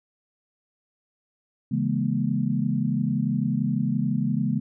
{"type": "chord", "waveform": "sine", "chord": "A# half-diminished seventh", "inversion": "first", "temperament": "equal with one note detuned", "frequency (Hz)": [138.59, 164.81, 207.7, 239.2], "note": ["C#3", "E3", "G#3", "A#3"], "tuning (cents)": [0, 0, 0, 45], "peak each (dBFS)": [-27, -29, -26, -27], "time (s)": [1.71, 4.6], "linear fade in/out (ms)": 10, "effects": []}